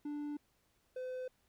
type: tone pair in turn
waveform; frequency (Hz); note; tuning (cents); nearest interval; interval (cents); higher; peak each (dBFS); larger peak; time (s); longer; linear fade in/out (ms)
triangle; 293.7 / 509.7; D4 / C5; 0 / -45; minor seventh; 955; second; -36 / -37; first; 0.05-0.37 / 0.96-1.28; neither; 5
effects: pink hiss -75 dBFS RMS until 1.48 s

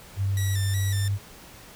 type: tone with pitch glide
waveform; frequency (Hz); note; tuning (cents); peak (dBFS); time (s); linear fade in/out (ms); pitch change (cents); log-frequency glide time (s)
sine; 98 to 99.94; G2 to G2; 0 to +34; -22; 0.16-1.19; 50; +34; 0.83-1.07
type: tone with vibrato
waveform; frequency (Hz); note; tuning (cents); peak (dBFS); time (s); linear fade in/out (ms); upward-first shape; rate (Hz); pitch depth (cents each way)
10% pulse; 1857; A#6; -7; -24; 0.37-1.08; 2; square; 2.7; 67
effects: pink hiss -47 dBFS RMS until 1.75 s

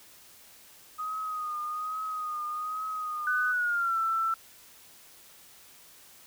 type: tone with vibrato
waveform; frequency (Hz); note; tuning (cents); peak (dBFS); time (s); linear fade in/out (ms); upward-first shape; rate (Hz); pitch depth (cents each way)
sine; 1244.5; D#6; 0; -31; 0.98-3.53; 20; triangle; 1.2; 49
type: tone with pitch glide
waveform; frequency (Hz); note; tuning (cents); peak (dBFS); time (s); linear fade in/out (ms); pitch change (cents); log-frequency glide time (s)
sine; 1497 to 1333.7; F#6 to E6; +20 to +20; -25; 3.27-4.34; 2; -200; 3.5-3.98
effects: white hiss -54 dBFS RMS until 6.26 s

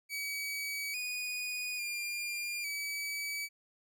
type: tone with pitch steps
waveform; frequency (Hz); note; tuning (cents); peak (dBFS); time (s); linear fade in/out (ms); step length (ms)
sawtooth; 2274 / 2471 / 2401 / 2287; C#7 / D#7 / D7 / D7; +44 / -13 / +38 / -47; -32; 0.09-3.49; 50; 850
effects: none

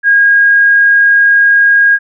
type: tone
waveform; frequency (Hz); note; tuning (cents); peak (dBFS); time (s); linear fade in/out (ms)
sine; 1632; G#6; -31; -4; 0.03-1.99; 50
effects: none

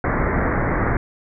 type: low-pass noise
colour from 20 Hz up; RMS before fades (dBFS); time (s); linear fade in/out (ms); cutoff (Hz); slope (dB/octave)
pink; -20; 0.04-0.97; 2; 2100; 96
effects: none

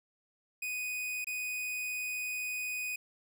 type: tone with dropouts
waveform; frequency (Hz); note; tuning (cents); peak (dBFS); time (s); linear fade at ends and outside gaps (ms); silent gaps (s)
45% pulse; 2489; D#7; 0; -34; 0.62-2.96; 5; 1.245-1.269
effects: none

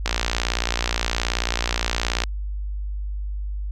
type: click train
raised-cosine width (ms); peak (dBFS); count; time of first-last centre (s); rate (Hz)
0.2; -4; 129; 0.06-2.237; 58.8
effects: added 50 Hz sine -25 dBFS peak until 3.71 s

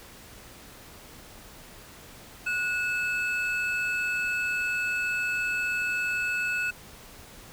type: tone pair together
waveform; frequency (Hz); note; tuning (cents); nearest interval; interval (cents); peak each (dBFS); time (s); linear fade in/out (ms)
triangle; 1463.7 / 2608; F#6 / E7; -19 / -19; minor seventh; 1000; -27; 2.46-6.71; 10
effects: pink hiss -48 dBFS RMS until 7.52 s

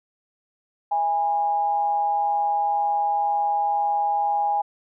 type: tone with amplitude modulation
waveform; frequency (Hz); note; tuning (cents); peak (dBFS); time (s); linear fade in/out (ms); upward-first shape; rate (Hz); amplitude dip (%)
sine; 820; G#5; -22; -17; 0.91-4.62; 10; sine; 162; 50
effects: none

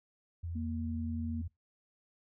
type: tone with vibrato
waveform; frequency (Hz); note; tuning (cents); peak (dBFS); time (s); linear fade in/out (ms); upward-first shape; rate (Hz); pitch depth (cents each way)
sine; 84.6; E2; +45; -36; 0.43-1.48; 10; triangle; 11; 19
type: tone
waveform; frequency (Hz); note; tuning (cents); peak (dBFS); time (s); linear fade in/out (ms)
sine; 233.1; A#3; 0; -36; 0.55-1.42; 10
effects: noise-tail reverb RT60 0.2 s tail -24 dB re dry

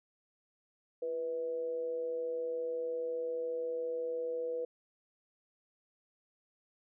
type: tone with amplitude modulation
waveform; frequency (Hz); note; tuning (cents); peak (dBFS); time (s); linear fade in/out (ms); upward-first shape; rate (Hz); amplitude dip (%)
sine; 491.6; B4; -8; -31; 1.02-4.65; 5; sine; 152; 50
effects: none

